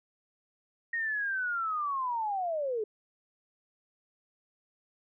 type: linear sweep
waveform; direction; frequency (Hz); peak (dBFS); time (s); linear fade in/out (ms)
sine; down; 1874 to 411.2; -29; 0.93-2.84; 5
effects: none